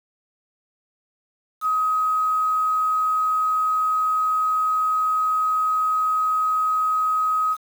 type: tone with quantisation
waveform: sine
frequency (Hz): 1264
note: D#6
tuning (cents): +27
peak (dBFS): -18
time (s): 1.61-7.57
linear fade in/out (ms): 50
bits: 7
effects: none